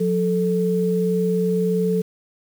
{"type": "tone pair together", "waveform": "sine", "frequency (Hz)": [179.72, 439.2], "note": ["F3", "A4"], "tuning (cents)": [50, -3], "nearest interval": "octave + minor third", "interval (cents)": 1547, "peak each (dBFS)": -20, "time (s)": [0, 2.02], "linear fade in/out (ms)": 10, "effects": ["7-bit"]}